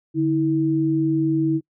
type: tone pair together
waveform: sine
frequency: 146.62 / 322.2 Hz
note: D3 / E4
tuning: -3 / -39 cents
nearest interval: octave + major second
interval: 1364 cents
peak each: -23 / -18 dBFS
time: 0.14-1.61 s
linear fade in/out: 50 ms
effects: noise-tail reverb RT60 0.1 s tail -25 dB re dry